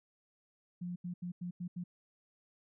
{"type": "tone bursts at uneven times", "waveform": "sine", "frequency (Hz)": 176.9, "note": "F3", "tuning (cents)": 23, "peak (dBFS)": -37, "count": 6, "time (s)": [[0.81, 0.96], [1.04, 1.14], [1.22, 1.32], [1.41, 1.51], [1.6, 1.68], [1.76, 1.84]], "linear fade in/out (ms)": 10, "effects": []}